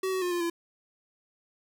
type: tone with pitch steps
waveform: square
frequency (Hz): 378.5 / 375.1 / 356.5 / 349.5 / 339.5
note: F#4 / F#4 / F4 / F4 / F4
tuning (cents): +39 / +24 / +36 / +1 / -49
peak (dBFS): -28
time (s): 0.03-0.5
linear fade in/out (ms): 5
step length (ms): 94
effects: 9-bit